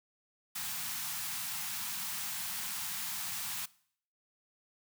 white band-stop noise, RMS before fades -38 dBFS, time 0.55-3.66 s, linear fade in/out 10 ms, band 230 to 750 Hz, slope 48 dB/octave, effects noise-tail reverb RT60 0.6 s tail -21 dB re dry + high-pass 100 Hz 12 dB/octave

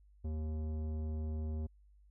triangle tone with tanh clipping, 77.78 Hz, D#2, in tune, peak -37 dBFS, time 0.24-1.67 s, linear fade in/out 10 ms, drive 18 dB, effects added 50 Hz sine -60 dBFS peak until 2.1 s

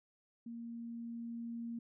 sine tone with level ramp, 233.1 Hz, A#3, in tune, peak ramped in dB -43 to -39 dBFS, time 0.46-1.79 s, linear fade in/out 5 ms, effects none

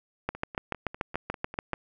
two click trains, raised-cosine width 0.5 ms, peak -24 / -13 dBFS, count 8 / 11, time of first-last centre 0.35-1.739 / 0.29-1.733 s, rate 5.04 / 6.93 Hz, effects none

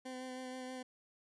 20% pulse tone with vibrato, 256.3 Hz, C4, 36 cents flat, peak -38 dBFS, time 0.05-0.83 s, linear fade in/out 10 ms, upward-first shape sine, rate 6.3 Hz, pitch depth 16 cents each way, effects resampled to 24000 Hz

